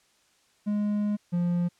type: tone pair in turn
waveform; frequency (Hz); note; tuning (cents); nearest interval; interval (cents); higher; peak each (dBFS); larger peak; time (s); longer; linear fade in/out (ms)
triangle; 207.7 / 174.65; G#3 / F3; 0 / 0; minor third; 300; first; -22 / -21; second; 0.66-1.17 / 1.32-1.69; first; 20
effects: white hiss -65 dBFS RMS until 1.79 s + low-pass 8000 Hz 12 dB/octave